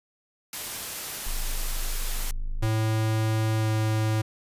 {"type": "noise", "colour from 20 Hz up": "white", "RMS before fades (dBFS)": -34, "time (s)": [0.53, 2.31], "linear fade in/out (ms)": 2}
{"type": "tone", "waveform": "triangle", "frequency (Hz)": 26.1, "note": "G#0", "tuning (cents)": 10, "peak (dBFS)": -24, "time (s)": [1.26, 2.67], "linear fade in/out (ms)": 10}
{"type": "tone with pitch glide", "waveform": "square", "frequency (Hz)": [110, 109.24], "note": ["A2", "A2"], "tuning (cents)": [0, -12], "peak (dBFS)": -23, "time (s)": [2.62, 4.22], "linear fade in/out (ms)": 10, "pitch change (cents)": -12, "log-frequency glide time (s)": [3.58, 3.68]}
{"effects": ["resampled to 32000 Hz"]}